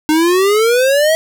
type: exponential sweep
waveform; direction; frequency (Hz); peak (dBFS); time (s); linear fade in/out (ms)
square; up; 303.3 to 651; -10; 0.09-1.15; 0
effects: none